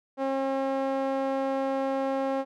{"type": "tone with band-pass filter", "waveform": "sawtooth", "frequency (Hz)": 269.6, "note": "C#4", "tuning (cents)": -48, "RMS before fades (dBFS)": -28, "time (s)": [0.17, 2.45], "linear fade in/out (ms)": 50, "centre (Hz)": 620, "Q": 1.5, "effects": []}